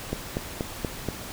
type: click train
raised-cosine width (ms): 2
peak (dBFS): -13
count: 5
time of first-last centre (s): 0.13-1.087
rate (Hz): 4.18
effects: pink hiss -38 dBFS RMS until 1.32 s